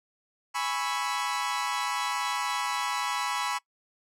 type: chord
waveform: sawtooth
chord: C# minor seventh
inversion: second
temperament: equal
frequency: 830.6 / 987.8 / 1108.7 / 1318.5 Hz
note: G#5 / B5 / C#6 / E6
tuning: 0 / 0 / 0 / 0 cents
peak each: -31 / -28 / -30 / -32 dBFS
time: 0.54-3.59 s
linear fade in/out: 20 ms
effects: noise-tail reverb RT60 0.1 s tail -22 dB re dry + low-pass 10000 Hz 12 dB/octave